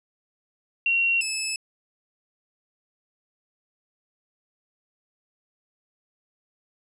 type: tone pair in turn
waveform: sine / 15% pulse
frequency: 2742 / 2608 Hz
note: F7 / E7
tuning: -32 / -19 cents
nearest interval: minor second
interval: 87 cents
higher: first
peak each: -19 dBFS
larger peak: neither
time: 0.86-1.21 / 1.21-1.56 s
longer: neither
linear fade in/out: 2 ms
effects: resampled to 24000 Hz